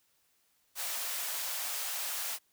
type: high-pass noise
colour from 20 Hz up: white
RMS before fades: -36 dBFS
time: 0.75-2.39 s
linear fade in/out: 50 ms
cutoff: 570 Hz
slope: 24 dB/octave
effects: white hiss -72 dBFS RMS until 2.52 s